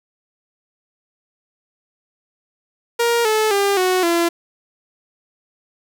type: tone with pitch steps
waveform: sawtooth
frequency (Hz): 470 / 433.5 / 399.8 / 368.8 / 340.1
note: A#4 / A4 / G4 / F#4 / F4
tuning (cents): +14 / -26 / +34 / -6 / -46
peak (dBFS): -11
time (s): 2.99-4.29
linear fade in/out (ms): 10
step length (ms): 260
effects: none